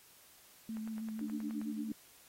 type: tone with vibrato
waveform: sine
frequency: 220 Hz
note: A3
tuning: in tune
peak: -38 dBFS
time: 0.69-1.92 s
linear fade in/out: 2 ms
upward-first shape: square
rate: 6.3 Hz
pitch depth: 19 cents each way
type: click train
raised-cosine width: 0.5 ms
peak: -38 dBFS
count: 9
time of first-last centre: 0.77-1.615 s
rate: 9.47 Hz
type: tone with tremolo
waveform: sine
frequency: 294.5 Hz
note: D4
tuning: 5 cents sharp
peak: -36 dBFS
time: 1.21-1.92 s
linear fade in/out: 2 ms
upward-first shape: sine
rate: 8.8 Hz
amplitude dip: 100%
effects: white hiss -61 dBFS RMS until 2.28 s + AAC 48 kbps